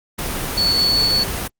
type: tone in noise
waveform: sine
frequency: 4435 Hz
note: C#8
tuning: in tune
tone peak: -14 dBFS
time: 0.57-1.24 s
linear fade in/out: 10 ms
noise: pink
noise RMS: -24 dBFS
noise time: 0.18-1.48 s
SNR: +7 dB
effects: Opus 24 kbps